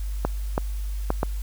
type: clicks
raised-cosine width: 1 ms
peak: -8 dBFS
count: 4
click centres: 0.25 / 0.579 / 1.104 / 1.231 s
effects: added 50 Hz sine -26 dBFS peak until 1.42 s + white hiss -48 dBFS RMS until 1.42 s